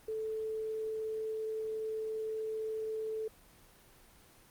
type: tone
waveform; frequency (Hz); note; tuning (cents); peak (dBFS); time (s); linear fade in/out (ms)
sine; 438.2; A4; -7; -34; 0.08-3.28; 5
effects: pink hiss -60 dBFS RMS until 4.5 s + Opus 24 kbps